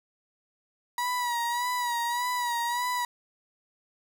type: tone with vibrato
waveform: 35% pulse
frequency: 966 Hz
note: B5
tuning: 39 cents flat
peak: -25 dBFS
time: 0.98-3.05 s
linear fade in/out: 2 ms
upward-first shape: sine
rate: 1.7 Hz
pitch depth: 48 cents each way
effects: none